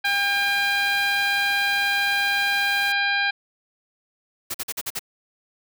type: harmonic tone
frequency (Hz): 802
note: G5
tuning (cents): +39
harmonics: 1 / 2 / 3 / 4 / 5 / 6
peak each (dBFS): -28 / -22 / -26 / -31 / -30 / -38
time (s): 0.04-3.31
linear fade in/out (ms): 10
type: noise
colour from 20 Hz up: white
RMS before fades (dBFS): -37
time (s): 0.05-2.92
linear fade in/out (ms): 0
type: noise bursts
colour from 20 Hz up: white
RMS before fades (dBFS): -28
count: 6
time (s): 4.5-4.994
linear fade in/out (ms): 10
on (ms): 44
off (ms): 46
effects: none